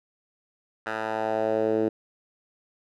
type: tone with band-pass filter sweep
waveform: 10% pulse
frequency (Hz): 110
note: A2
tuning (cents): 0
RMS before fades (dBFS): -26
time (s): 0.86-1.89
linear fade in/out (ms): 10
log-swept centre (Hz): 1300 to 360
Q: 2.3
effects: none